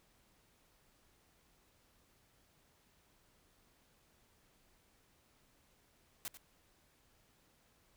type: noise with echo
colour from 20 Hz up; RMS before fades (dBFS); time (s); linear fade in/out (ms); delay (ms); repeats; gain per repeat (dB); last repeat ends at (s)
white; -42; 6.25-6.28; 0; 92; 1; -12; 6.372
effects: pink hiss -71 dBFS RMS until 7.96 s